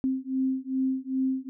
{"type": "beating tone pair", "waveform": "sine", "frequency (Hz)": [261.6, 264.1], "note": ["C4", "C4"], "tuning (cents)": [0, 16], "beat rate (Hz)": 2.5, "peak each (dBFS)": -28, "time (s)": [0.04, 1.49], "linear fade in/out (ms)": 0, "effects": []}